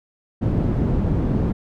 white low-pass noise, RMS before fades -20 dBFS, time 0.41-1.53 s, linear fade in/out 20 ms, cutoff 210 Hz, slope 12 dB/octave, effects none

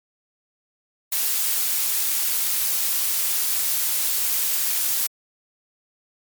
blue noise, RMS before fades -22 dBFS, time 1.12-5.07 s, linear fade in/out 5 ms, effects MP3 96 kbps

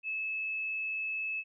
sine tone, 2602 Hz, E7, 23 cents flat, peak -32 dBFS, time 0.03-1.44 s, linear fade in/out 50 ms, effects none

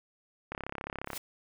click train, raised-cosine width 0.5 ms, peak -21 dBFS, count 22, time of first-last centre 0.52-1.132 s, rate 34.3 Hz
white noise with exponential growth, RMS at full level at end -34 dBFS, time 1.06-1.18 s, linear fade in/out 5 ms, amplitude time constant 26 ms
effects none

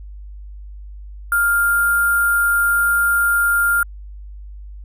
sine tone with sample-and-hold, 1401 Hz, F6, 5 cents sharp, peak -13 dBFS, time 1.32-3.83 s, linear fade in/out 2 ms, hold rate 11025 Hz, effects added 50 Hz sine -32 dBFS peak until 4.84 s

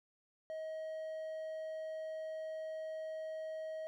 triangle tone, 633 Hz, D#5, 30 cents sharp, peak -38 dBFS, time 0.5-3.87 s, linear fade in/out 0 ms, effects none

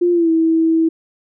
sine tone with pitch glide, 350.4 to 325.1 Hz, F4 to E4, +6 to -24 cents, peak -11 dBFS, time 0.01-0.89 s, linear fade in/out 10 ms, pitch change -130 cents, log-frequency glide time 0.12-0.3 s, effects none

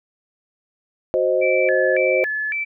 sine chord, C diminished, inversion second, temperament equal, 370 / 523.3 / 622.3 Hz, Gb4 / C5 / Eb5, 0 / 0 / 0 cents, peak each -22 / -18 / -21 dBFS, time 1.14-2.24 s, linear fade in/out 0 ms
sine tone with vibrato, 2001 Hz, B6, 22 cents sharp, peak -21 dBFS, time 1.41-2.65 s, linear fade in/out 20 ms, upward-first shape square, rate 1.8 Hz, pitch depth 260 cents each way
effects none

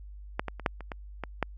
clicks, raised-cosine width 0.5 ms, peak -12 / -18 / -25 / -9 / -27 / -20 / -18 / -11 dBFS, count 8, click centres 0.395 / 0.483 / 0.597 / 0.662 / 0.807 / 0.918 / 1.237 / 1.427 s, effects added 50 Hz sine -42 dBFS peak until 1.57 s + Opus 48 kbps

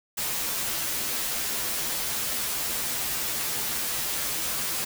white noise with comb filter, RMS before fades -29 dBFS, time 0.17-4.85 s, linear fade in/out 10 ms, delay 11 ms, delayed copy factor -0.7, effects none

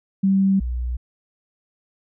sine tone pair in turn, 193.7 / 61.01 Hz, G3 / B1, -20 / -20 cents, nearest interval octave + minor sixth, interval 2000 cents, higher first, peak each -14 / -22 dBFS, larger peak first, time 0.23-0.6 / 0.6-0.97 s, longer neither, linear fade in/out 10 ms, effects none

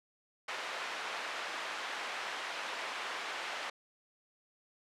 white band-pass noise, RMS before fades -40 dBFS, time 0.48-3.7 s, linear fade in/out 5 ms, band 570 to 2300 Hz, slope 12 dB/octave, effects low-pass 10000 Hz 12 dB/octave

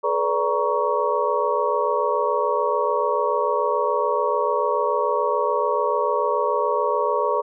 sine tone cluster, 425.2 / 492.1 / 579 / 942 / 1117 Hz, G#4 / B4 / D5 / A#5 / C#6, +41 / -6 / -25 / +18 / +13 cents, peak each -25 dBFS, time 0.03-7.42 s, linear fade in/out 20 ms, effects none

